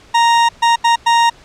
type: tone bursts at uneven times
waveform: 40% pulse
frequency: 932.3 Hz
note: A#5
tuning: in tune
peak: -8 dBFS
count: 4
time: 0.14-0.49 / 0.62-0.76 / 0.84-0.96 / 1.06-1.3 s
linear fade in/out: 10 ms
effects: pink hiss -44 dBFS RMS until 1.44 s + low-pass 6000 Hz 12 dB/octave